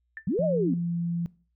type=tone with exponential decay; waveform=sine; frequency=1775 Hz; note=A6; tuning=15 cents sharp; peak=-31 dBFS; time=0.17-0.25 s; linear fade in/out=1 ms; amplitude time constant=16 ms
type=linear two-way sweep; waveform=sine; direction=up then down; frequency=145.6 to 652 to 228.3 Hz; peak=-23 dBFS; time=0.27-0.74 s; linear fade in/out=5 ms; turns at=0.44 s
type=tone with pitch glide; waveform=sine; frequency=173.8 to 170.72 Hz; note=F3 to F3; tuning=-8 to -39 cents; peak=-26 dBFS; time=0.39-1.26 s; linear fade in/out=0 ms; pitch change=-31 cents; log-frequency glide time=0.5-0.95 s
effects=noise-tail reverb RT60 0.4 s tail -21 dB re dry + added 60 Hz sine -70 dBFS peak until 1.55 s